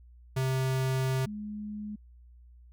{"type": "tone pair in turn", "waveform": ["square", "sine"], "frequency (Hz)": [131.4, 209.8], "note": ["C3", "G#3"], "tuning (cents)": [8, 18], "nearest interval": "minor sixth", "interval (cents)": 810, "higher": "second", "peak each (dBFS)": [-27, -35], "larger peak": "first", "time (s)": [[0.36, 1.26], [1.26, 1.96]], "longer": "first", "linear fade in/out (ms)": 10, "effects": ["added 60 Hz sine -51 dBFS peak until 2.72 s"]}